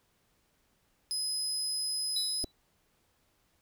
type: tone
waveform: 30% pulse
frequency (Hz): 5050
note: D#8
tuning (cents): +25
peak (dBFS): -27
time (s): 1.11-2.44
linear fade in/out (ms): 0
type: tone with exponential decay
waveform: triangle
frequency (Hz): 3951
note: B7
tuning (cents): 0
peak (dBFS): -27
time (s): 2.16-2.52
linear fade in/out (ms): 5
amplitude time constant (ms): 78
type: clicks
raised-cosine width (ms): 2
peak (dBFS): -25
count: 2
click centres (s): 2.441 / 2.444
effects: pink hiss -72 dBFS RMS until 3.61 s